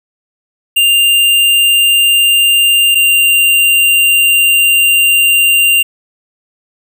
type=tone pair in turn; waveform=square; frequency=2794 / 2783 Hz; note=F7 / F7; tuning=0 / -7 cents; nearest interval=unison; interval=7 cents; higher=first; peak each=-7 dBFS; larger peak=neither; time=0.76-2.95 / 2.95-5.83 s; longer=second; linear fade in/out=10 ms; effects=none